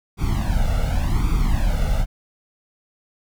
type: noise with flanger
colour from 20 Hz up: brown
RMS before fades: -19 dBFS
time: 0.17-2.06 s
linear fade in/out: 50 ms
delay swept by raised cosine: 0.85 to 1.45 ms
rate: 0.88 Hz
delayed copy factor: +1
effects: none